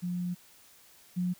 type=tone pair in turn; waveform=sine; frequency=177.7 / 179.45 Hz; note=F3 / F3; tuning=+30 / +47 cents; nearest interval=unison; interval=17 cents; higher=second; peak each=-30 / -27 dBFS; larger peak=second; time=0.02-0.35 / 1.16-1.34 s; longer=first; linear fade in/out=20 ms; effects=white hiss -58 dBFS RMS until 1.39 s

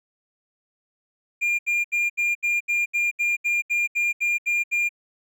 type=tone bursts; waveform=triangle; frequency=2405 Hz; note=D7; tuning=41 cents sharp; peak=-18 dBFS; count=14; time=1.41-4.892 s; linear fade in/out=20 ms; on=180 ms; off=74 ms; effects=none

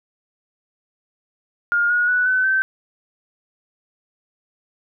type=tone with pitch steps; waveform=sine; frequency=1416 / 1447.4 / 1479.5 / 1512.4 / 1545.9 Hz; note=F6 / F#6 / F#6 / F#6 / G6; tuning=+23 / -39 / -1 / +38 / -25 cents; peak=-15 dBFS; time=1.72-2.62 s; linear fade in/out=0 ms; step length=180 ms; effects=none

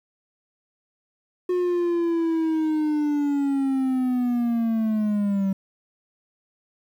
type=linear sweep; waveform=triangle; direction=down; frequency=362.5 to 191.5 Hz; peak=-18 dBFS; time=1.49-5.53 s; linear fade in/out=5 ms; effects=9-bit

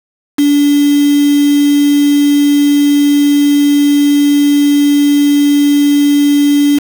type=tone with quantisation; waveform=sine; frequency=288.2 Hz; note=D4; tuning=33 cents flat; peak=-6 dBFS; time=0.38-6.79 s; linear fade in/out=10 ms; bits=3; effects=none

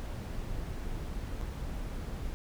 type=noise with dropouts; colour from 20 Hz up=brown; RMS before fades=-37 dBFS; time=0-2.34 s; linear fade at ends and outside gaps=0 ms; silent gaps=1.413-1.419 s; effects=none

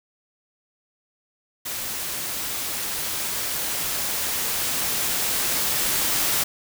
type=noise with level ramp; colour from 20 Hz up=white; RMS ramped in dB=-30 to -22 dBFS; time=1.65-6.44 s; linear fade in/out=10 ms; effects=none

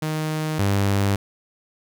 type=tone pair in turn; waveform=sawtooth; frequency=155.56 / 99.61 Hz; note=D#3 / G2; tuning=0 / +28 cents; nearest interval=minor sixth; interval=772 cents; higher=first; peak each=-19 / -14 dBFS; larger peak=second; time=0.02-0.59 / 0.59-1.16 s; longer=neither; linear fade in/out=5 ms; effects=none

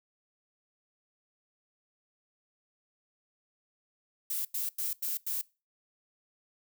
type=noise bursts; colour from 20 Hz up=violet; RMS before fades=-33 dBFS; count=5; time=4.3-5.414 s; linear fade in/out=5 ms; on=150 ms; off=91 ms; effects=noise-tail reverb RT60 0.3 s tail -23 dB re dry

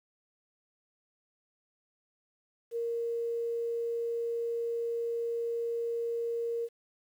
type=tone with quantisation; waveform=sine; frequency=466.2 Hz; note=A#4; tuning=in tune; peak=-30 dBFS; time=2.71-6.69 s; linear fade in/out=50 ms; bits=10; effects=none

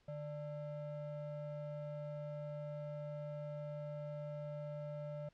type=ring-modulated tone; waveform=triangle; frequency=370 Hz; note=F#4; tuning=in tune; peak=-37 dBFS; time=0.08-5.29 s; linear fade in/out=5 ms; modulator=221 Hz; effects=pink hiss -74 dBFS RMS until 5.33 s + low-pass 5000 Hz 12 dB/octave

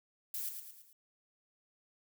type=noise with echo; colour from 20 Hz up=violet; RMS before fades=-39 dBFS; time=0.34-0.49 s; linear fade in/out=2 ms; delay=110 ms; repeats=4; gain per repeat=-6 dB; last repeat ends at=0.93 s; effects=none

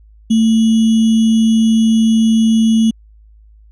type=tone with sample-and-hold; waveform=sine; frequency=223.3 Hz; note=A3; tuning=26 cents sharp; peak=-8 dBFS; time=0.3-2.91 s; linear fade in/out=10 ms; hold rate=3150 Hz; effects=added 53 Hz sine -41 dBFS peak until 3.71 s + resampled to 22050 Hz

